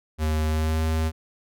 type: tone with pitch glide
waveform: square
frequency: 77.78 to 79.6 Hz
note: D#2 to D#2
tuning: 0 to +40 cents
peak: -22 dBFS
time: 0.18-1.12 s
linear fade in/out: 50 ms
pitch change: +40 cents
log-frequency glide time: 0.46-0.83 s
effects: none

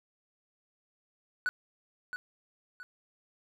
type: tone with echo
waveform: triangle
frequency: 1480 Hz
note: F#6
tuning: in tune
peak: -25 dBFS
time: 1.46-1.49 s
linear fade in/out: 0 ms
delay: 670 ms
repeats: 2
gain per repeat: -8 dB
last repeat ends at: 2.83 s
effects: none

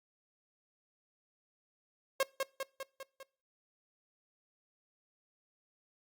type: tone with echo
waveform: sawtooth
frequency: 539 Hz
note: C#5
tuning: 49 cents flat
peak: -23 dBFS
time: 2.2-2.23 s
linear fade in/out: 2 ms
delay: 200 ms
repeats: 5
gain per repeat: -4 dB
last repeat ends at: 3.23 s
effects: noise-tail reverb RT60 0.4 s tail -23 dB re dry + Opus 48 kbps

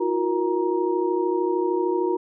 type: tone cluster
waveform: sine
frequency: 329.7 / 362.9 / 471.1 / 940 Hz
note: E4 / F#4 / A#4 / A#5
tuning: 0 / -34 / +18 / +14 cents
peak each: -27 / -22 / -29 / -29 dBFS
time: 0-2.17 s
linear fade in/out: 10 ms
effects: none

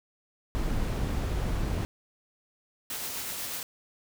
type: noise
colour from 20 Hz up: brown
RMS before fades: -29 dBFS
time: 0.55-1.85 s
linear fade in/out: 0 ms
type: noise with tremolo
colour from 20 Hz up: white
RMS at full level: -34 dBFS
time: 2.9-3.63 s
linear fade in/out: 2 ms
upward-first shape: triangle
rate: 8.1 Hz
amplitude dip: 30%
effects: none

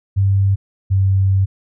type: tone pair in turn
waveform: sine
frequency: 98 / 96.43 Hz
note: G2 / G2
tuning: 0 / -28 cents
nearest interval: unison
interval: 28 cents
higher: first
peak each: -11 dBFS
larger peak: neither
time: 0.16-0.56 / 0.9-1.46 s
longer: second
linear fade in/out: 20 ms
effects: none

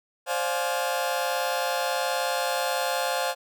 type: chord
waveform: sawtooth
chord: D half-diminished seventh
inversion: third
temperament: just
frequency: 528.6 / 587.3 / 704.8 / 845.8 Hz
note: C5 / D5 / F5 / Ab5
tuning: +18 / 0 / +16 / +31 cents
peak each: -25 / -30 / -25 / -28 dBFS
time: 0.26-3.35 s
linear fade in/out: 50 ms
effects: none

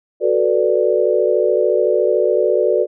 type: chord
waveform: sine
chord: B minor seventh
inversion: second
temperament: equal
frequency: 370 / 440 / 493.9 / 587.3 Hz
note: F#4 / A4 / B4 / D5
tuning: 0 / 0 / 0 / 0 cents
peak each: -18 dBFS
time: 0.2-2.87 s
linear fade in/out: 50 ms
effects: none

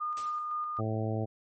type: tone with tremolo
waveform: sine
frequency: 1219 Hz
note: D#6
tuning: 36 cents flat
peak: -30 dBFS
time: 0-0.81 s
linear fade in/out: 20 ms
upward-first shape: square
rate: 3.9 Hz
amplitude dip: 25%
type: noise with exponential decay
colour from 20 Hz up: white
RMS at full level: -42 dBFS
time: 0.17-0.55 s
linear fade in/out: 0 ms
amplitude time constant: 81 ms
type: harmonic tone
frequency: 109.8 Hz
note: A2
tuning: 3 cents flat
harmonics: 1 / 2 / 3 / 4 / 5 / 6 / 7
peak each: -31 / -37 / -38 / -39 / -40 / -40 / -42 dBFS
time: 0.78-1.26 s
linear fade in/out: 20 ms
effects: MP3 32 kbps

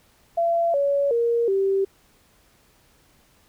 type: tone with pitch steps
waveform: sine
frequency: 678 / 563.6 / 468.5 / 389.4 Hz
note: E5 / C#5 / A#4 / G4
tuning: +49 / +29 / +9 / -12 cents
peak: -18 dBFS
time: 0.37-1.85 s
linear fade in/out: 10 ms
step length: 370 ms
effects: pink hiss -59 dBFS RMS until 3.48 s

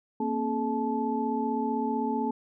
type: tone cluster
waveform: sine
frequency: 232.3 / 268 / 427.4 / 868 Hz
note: A#3 / C4 / G#4 / A5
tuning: -6 / +42 / +50 / -24 cents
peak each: -30 / -32 / -33 / -31 dBFS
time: 0.2-2.31 s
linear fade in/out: 5 ms
effects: none

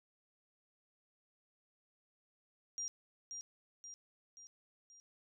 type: tone with echo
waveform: sine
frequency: 5700 Hz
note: F8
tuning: 34 cents sharp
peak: -38 dBFS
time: 2.78-2.88 s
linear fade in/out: 0 ms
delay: 530 ms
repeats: 4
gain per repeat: -5 dB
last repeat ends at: 5 s
effects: none

